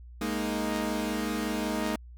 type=chord; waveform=sawtooth; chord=Ab suspended second; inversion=none; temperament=equal; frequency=207.7 / 233.1 / 311.1 Hz; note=Ab3 / Bb3 / Eb4; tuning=0 / 0 / 0 cents; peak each=-29 dBFS; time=0.21-1.96 s; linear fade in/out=5 ms; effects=added 60 Hz sine -44 dBFS peak until 2.17 s